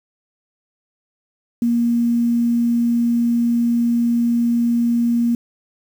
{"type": "tone with quantisation", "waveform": "sine", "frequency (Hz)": 235.9, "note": "A#3", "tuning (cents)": 21, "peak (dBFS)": -14, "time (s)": [1.62, 5.35], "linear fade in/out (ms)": 2, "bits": 7, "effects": []}